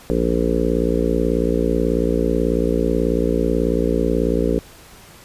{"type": "harmonic tone", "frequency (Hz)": 58.27, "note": "A#1", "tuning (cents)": 0, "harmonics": [1, 3, 4, 5, 6, 7, 8, 9], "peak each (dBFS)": [-23, -24, -25, -23, -29, -23, -23, -27], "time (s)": [0.1, 4.59], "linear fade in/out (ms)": 0, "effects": ["pink hiss -44 dBFS RMS until 5.24 s", "resampled to 32000 Hz"]}